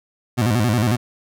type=tone with vibrato; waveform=25% pulse; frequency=113.5 Hz; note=A#2; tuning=46 cents flat; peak=-12 dBFS; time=0.37-0.97 s; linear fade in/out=20 ms; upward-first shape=square; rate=11 Hz; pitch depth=140 cents each way; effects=none